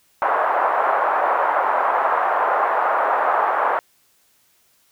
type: band-pass noise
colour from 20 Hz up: pink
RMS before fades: -19 dBFS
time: 0.22-3.79 s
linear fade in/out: 0 ms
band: 650 to 1300 Hz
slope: 24 dB/octave
effects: white hiss -60 dBFS RMS until 4.91 s